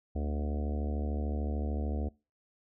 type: harmonic tone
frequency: 73.42 Hz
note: D2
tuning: in tune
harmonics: 1 / 3 / 4 / 5 / 6 / 7 / 8 / 9 / 10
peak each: -31 / -39 / -42 / -47 / -45 / -47 / -50 / -48 / -49 dBFS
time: 0.15-2.09 s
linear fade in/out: 10 ms
effects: noise-tail reverb RT60 0.3 s tail -24 dB re dry